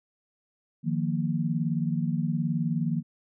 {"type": "chord", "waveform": "sine", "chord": "Eb suspended second", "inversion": "none", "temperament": "equal", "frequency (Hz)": [155.56, 174.61, 233.1], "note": ["Eb3", "F3", "Bb3"], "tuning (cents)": [0, 0, 0], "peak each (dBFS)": [-28, -29, -30], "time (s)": [0.83, 3.03], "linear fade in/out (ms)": 50, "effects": []}